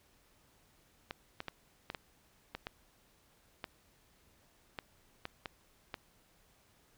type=clicks; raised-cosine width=0.3 ms; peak=-23 dBFS; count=12; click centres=1.109 / 1.404 / 1.483 / 1.901 / 1.948 / 2.55 / 2.669 / 3.642 / 4.788 / 5.254 / 5.458 / 5.942 s; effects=pink hiss -68 dBFS RMS until 6.97 s